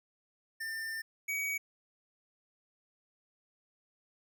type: tone pair in turn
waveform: square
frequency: 1795 / 2262 Hz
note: A6 / C#7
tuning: +34 / +34 cents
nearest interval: major third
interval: 400 cents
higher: second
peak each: -37 / -33 dBFS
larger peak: second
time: 0.6-1.02 / 1.28-1.58 s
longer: first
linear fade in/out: 10 ms
effects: none